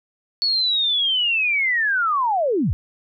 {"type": "linear sweep", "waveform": "sine", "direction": "down", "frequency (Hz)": [4443, 56.5], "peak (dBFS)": -17, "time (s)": [0.42, 2.73], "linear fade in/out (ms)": 0, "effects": []}